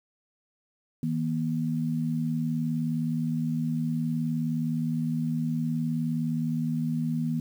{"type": "tone pair together", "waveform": "sine", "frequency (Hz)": [159.3, 238.7], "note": ["D#3", "A#3"], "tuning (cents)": [41, 41], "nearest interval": "perfect fifth", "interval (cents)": 700, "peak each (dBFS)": -28, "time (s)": [1.03, 7.4], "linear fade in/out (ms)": 2, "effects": ["9-bit"]}